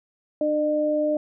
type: tone pair together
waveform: sine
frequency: 300.5 / 604.8 Hz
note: D4 / D#5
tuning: +40 / -49 cents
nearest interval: octave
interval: 1211 cents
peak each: -25 / -21 dBFS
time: 0.41-1.17 s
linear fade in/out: 2 ms
effects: none